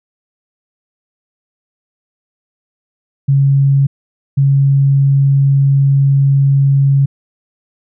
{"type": "tone bursts at uneven times", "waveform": "sine", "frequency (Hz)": 138.2, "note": "C#3", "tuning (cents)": -5, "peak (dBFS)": -7, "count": 2, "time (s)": [[3.28, 3.87], [4.37, 7.06]], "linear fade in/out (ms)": 10, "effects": []}